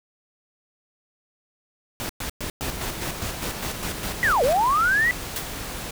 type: noise bursts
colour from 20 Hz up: pink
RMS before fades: -30 dBFS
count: 13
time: 2-4.529 s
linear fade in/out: 0 ms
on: 93 ms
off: 110 ms
type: noise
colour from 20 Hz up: pink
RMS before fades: -33 dBFS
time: 2.62-5.91 s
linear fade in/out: 5 ms
type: linear two-way sweep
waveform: sine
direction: down then up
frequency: 2000 to 459.8 to 2000 Hz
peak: -17 dBFS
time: 4.23-5.11 s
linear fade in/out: 0 ms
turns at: 4.43 s
type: noise with exponential decay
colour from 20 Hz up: white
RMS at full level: -26 dBFS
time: 5.36-5.54 s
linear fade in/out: 2 ms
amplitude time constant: 39 ms
effects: none